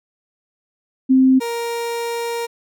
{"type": "tone pair in turn", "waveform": ["sine", "30% pulse"], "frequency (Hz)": [261.6, 468.3], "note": ["C4", "A#4"], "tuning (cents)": [0, 8], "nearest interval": "minor seventh", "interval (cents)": 1008, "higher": "second", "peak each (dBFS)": [-9, -19], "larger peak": "first", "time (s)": [[1.09, 1.4], [1.4, 2.47]], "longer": "second", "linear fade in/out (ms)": 20, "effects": []}